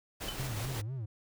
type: noise with tremolo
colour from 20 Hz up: pink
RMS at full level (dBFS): -39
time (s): 0.2-0.82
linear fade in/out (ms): 20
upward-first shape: square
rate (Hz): 5.5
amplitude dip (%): 25
type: tone with exponential decay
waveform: sine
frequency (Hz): 3028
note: F#7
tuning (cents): +39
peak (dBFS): -33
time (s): 0.28-0.4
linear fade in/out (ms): 5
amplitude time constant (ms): 25
type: tone with vibrato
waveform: triangle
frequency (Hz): 118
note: A#2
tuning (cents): +22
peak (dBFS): -33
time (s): 0.39-1.06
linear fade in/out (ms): 10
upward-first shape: sine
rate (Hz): 4.1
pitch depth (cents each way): 230
effects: none